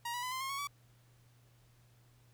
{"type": "tone with pitch steps", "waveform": "sawtooth", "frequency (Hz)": [945, 975.5, 1007, 1039.5, 1073.1, 1107.7, 1143.4], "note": ["A#5", "B5", "B5", "C6", "C6", "C#6", "D6"], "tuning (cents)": [23, -22, 33, -12, 43, -2, -47], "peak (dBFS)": -33, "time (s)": [0.05, 0.673], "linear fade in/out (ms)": 5, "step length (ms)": 89, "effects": ["added 120 Hz sine -63 dBFS peak until 2.33 s", "pink hiss -70 dBFS RMS until 2.33 s"]}